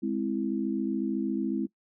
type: chord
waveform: sine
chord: Ab augmented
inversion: none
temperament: equal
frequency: 207.7 / 261.6 / 329.6 Hz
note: Ab3 / C4 / E4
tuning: 0 / 0 / 0 cents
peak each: -31 dBFS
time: 0.02-1.67 s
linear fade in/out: 20 ms
effects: noise-tail reverb RT60 0.1 s tail -21 dB re dry